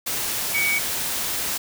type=tone in noise; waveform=sine; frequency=2255 Hz; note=C#7; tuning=29 cents sharp; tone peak=-20 dBFS; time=0.54-0.79 s; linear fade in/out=10 ms; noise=white; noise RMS=-26 dBFS; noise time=0.06-1.58 s; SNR=+3 dB; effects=none